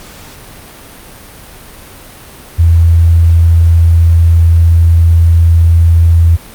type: tone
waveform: sine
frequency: 83.5 Hz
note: E2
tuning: 23 cents sharp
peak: -3 dBFS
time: 2.58-6.37 s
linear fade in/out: 20 ms
effects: pink hiss -33 dBFS RMS until 6.54 s + Opus 48 kbps

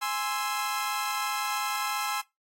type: chord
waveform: sawtooth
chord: Ab augmented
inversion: none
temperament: equal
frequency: 830.6 / 1046.5 / 1318.5 Hz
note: Ab5 / C6 / E6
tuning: 0 / 0 / 0 cents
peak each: -29 dBFS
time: 0.01-2.22 s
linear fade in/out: 20 ms
effects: noise-tail reverb RT60 0.2 s tail -22 dB re dry + AAC 48 kbps

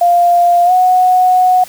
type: tone with pitch glide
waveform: sine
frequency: 698.5 to 734.9 Hz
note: F5 to F#5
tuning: 0 to -12 cents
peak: -6 dBFS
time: 0.01-1.64 s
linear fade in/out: 5 ms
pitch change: +88 cents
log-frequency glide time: 0.65-0.72 s
effects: white hiss -35 dBFS RMS until 1.68 s

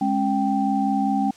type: tone cluster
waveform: sine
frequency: 207.4 / 272.5 / 783 Hz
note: G#3 / C#4 / G5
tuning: -2 / -29 / -2 cents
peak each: -23 dBFS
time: 0.01-1.31 s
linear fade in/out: 5 ms
effects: white hiss -50 dBFS RMS until 1.36 s + low-pass 7000 Hz 12 dB/octave

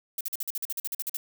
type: noise bursts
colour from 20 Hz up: violet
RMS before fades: -31 dBFS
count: 14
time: 0.18-1.17 s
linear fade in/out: 2 ms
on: 28 ms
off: 46 ms
effects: none

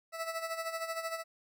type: tone with tremolo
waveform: 20% pulse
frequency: 656 Hz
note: E5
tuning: 9 cents flat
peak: -28 dBFS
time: 0.12-1.24 s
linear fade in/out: 50 ms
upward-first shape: sine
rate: 13 Hz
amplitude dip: 65%
effects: none

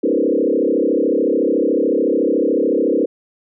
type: tone with frequency modulation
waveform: sine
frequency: 386.2 Hz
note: G4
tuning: 26 cents flat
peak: -13 dBFS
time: 0.03-3.06 s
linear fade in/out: 10 ms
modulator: 33.8 Hz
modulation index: 3.7
effects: none

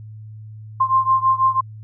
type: beating tone pair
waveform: sine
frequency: 1051 / 1057.1 Hz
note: C6 / C6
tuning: +7 / +17 cents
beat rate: 6.1 Hz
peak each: -16 / -18 dBFS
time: 0.8-1.61 s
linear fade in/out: 10 ms
effects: added 108 Hz sine -34 dBFS peak until 1.83 s

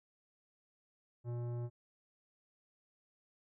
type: tone with tanh clipping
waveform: triangle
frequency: 120 Hz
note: B2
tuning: 49 cents flat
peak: -39 dBFS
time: 1.24-1.7 s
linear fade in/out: 50 ms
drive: 18 dB
effects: none

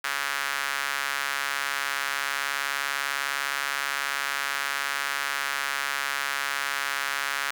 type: tone with high-pass filter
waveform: sawtooth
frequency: 139.8 Hz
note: C#3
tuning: 15 cents sharp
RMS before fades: -29 dBFS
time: 0.04-7.51 s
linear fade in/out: 5 ms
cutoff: 1500 Hz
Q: 2
effects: none

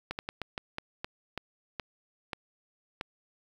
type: slowing click train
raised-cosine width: 0.3 ms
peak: -18 dBFS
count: 11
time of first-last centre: 0.11-3.011 s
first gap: 79 ms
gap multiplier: 1.27
effects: 8-bit

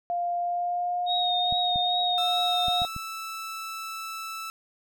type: tone with pitch glide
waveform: sine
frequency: 699 to 716.2 Hz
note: F5 to F5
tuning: +1 to +43 cents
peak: -25 dBFS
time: 0.1-2.85 s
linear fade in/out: 0 ms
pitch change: +42 cents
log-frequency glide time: 0.37-1.23 s
type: tone with vibrato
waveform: sine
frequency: 3729 Hz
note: A#7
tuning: in tune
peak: -25 dBFS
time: 1.06-2.88 s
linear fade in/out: 50 ms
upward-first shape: triangle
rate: 2.4 Hz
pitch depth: 32 cents each way
type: clicks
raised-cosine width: 5 ms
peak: -25 dBFS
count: 5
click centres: 1.525 / 1.759 / 2.683 / 2.819 / 2.964 s
type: tone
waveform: sawtooth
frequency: 1318.5 Hz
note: E6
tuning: in tune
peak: -30 dBFS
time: 2.18-4.5 s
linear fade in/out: 0 ms
effects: none

